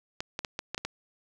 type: clicks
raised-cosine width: 0.2 ms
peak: -15 dBFS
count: 7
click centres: 0.205 / 0.391 / 0.448 / 0.591 / 0.746 / 0.779 / 0.85 s
effects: none